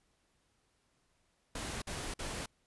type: noise bursts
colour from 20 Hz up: pink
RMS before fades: -40 dBFS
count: 3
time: 1.55-2.46 s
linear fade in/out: 5 ms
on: 270 ms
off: 50 ms
effects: pink hiss -75 dBFS RMS until 2.66 s + resampled to 24000 Hz